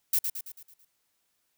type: noise with echo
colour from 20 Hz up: violet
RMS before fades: -24 dBFS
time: 0.13-0.19 s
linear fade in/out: 5 ms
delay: 110 ms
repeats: 6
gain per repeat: -6 dB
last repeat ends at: 0.85 s
effects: white hiss -75 dBFS RMS until 1.57 s